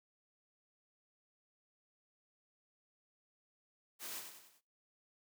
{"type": "noise with echo", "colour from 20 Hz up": "white", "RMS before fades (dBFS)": -45, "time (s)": [3.99, 4.23], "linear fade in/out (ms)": 50, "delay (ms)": 96, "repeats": 4, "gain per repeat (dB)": -6, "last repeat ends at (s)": 4.614, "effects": ["noise-tail reverb RT60 0.3 s tail -21 dB re dry", "high-pass 200 Hz 12 dB/octave"]}